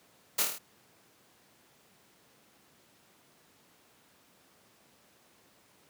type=noise with echo; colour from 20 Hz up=white; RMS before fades=-27 dBFS; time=0.38-0.43 s; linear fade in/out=10 ms; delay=26 ms; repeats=6; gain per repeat=-3 dB; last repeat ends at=0.586 s; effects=pink hiss -63 dBFS RMS until 5.89 s + high-pass 150 Hz 12 dB/octave